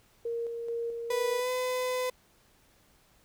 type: tone with tremolo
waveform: sine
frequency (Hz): 466.2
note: A#4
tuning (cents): 0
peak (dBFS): -30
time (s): 0.25-1.4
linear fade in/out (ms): 5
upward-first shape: square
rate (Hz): 2.3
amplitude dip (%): 35
type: tone with pitch glide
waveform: 35% pulse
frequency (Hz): 493.9 to 505.2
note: B4 to B4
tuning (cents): 0 to +39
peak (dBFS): -27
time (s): 1.1-2.1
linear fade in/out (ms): 5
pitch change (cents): +39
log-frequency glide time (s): 1.38-1.5
effects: pink hiss -64 dBFS RMS until 3.24 s